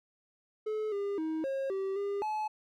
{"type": "tone with pitch steps", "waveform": "triangle", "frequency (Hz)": [430.5, 402.2, 317, 540, 386.8, 402.2, 858], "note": ["A4", "G4", "D#4", "C#5", "G4", "G4", "A5"], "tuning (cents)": [-38, 44, 32, -45, -23, 44, -44], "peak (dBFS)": -29, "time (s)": [0.66, 2.48], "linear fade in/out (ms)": 10, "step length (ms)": 260, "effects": []}